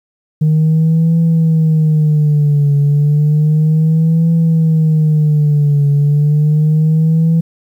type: tone with vibrato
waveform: sine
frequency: 153.8 Hz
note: D#3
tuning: 20 cents flat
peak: -6 dBFS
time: 0.41-7.41 s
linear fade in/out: 10 ms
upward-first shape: triangle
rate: 0.32 Hz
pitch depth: 130 cents each way
effects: tanh soft clip ceiling -6 dBFS + 8-bit